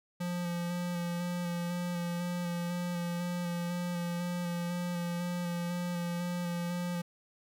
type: tone with vibrato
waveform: square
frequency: 174.61 Hz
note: F3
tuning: in tune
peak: -33 dBFS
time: 0.2-7.02 s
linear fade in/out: 10 ms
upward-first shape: square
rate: 2 Hz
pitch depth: 15 cents each way
effects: none